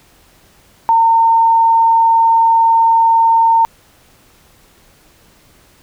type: tone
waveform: sine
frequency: 911 Hz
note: A#5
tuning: 40 cents flat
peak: -7 dBFS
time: 0.89-3.65 s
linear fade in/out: 0 ms
effects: pink hiss -49 dBFS RMS until 5.82 s